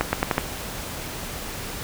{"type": "accelerating click train", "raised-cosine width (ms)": 0.5, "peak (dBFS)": -4, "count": 5, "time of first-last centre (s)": [0.01, 0.381], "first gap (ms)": 120, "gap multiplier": 0.83, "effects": ["pink hiss -33 dBFS RMS until 1.83 s"]}